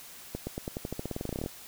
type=accelerating click train; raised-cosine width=2 ms; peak=-20 dBFS; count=20; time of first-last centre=0.35-1.461 s; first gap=120 ms; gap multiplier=0.91; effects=white hiss -48 dBFS RMS until 1.67 s